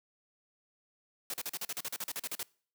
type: noise bursts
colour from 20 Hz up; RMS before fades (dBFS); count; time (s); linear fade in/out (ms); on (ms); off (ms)
white; -37; 15; 1.3-2.43; 2; 38; 40
effects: noise-tail reverb RT60 0.5 s tail -25 dB re dry + high-pass 150 Hz 12 dB/octave